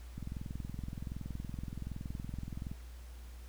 click train, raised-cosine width 5 ms, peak -28 dBFS, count 55, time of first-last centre 0.18-2.715 s, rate 21.3 Hz, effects added 60 Hz sine -46 dBFS peak until 3.48 s + pink hiss -60 dBFS RMS until 3.48 s

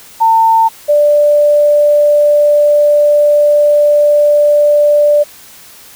sine tone pair in turn, 900 / 588.8 Hz, A5 / D5, +39 / +4 cents, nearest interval perfect fifth, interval 735 cents, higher first, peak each -5 dBFS, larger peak neither, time 0.2-0.69 / 0.88-5.24 s, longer second, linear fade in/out 20 ms, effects white hiss -37 dBFS RMS until 5.95 s

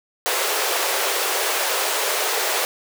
pink high-pass noise, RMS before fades -22 dBFS, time 0.26-2.65 s, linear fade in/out 0 ms, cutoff 390 Hz, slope 48 dB/octave, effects none

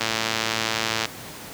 click train, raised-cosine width 0.2 ms, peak -5 dBFS, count 118, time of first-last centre 0.01-1.055 s, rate 112 Hz, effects pink hiss -38 dBFS RMS until 1.53 s + high-pass 100 Hz 12 dB/octave

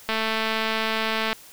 click train, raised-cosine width 0.3 ms, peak -9 dBFS, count 275, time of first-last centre 0.09-1.33 s, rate 221 Hz, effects white hiss -47 dBFS RMS until 1.52 s

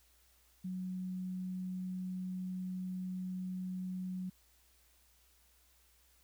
sine tone, 184.5 Hz, F#3, 5 cents flat, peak -37 dBFS, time 0.64-4.3 s, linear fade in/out 10 ms, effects added 60 Hz sine -70 dBFS peak until 6.23 s + white hiss -69 dBFS RMS until 6.23 s

